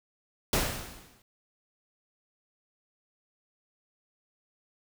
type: noise with exponential decay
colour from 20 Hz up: pink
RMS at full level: -24 dBFS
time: 0.53-1.22 s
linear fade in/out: 2 ms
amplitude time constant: 150 ms
effects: none